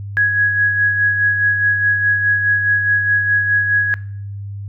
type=tone with tremolo; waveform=sine; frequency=1665 Hz; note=G#6; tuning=4 cents sharp; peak=-10 dBFS; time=0.17-3.94 s; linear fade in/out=0 ms; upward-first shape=sine; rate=4.8 Hz; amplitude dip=45%; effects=noise-tail reverb RT60 0.6 s tail -19 dB re dry + added 100 Hz sine -25 dBFS peak until 4.68 s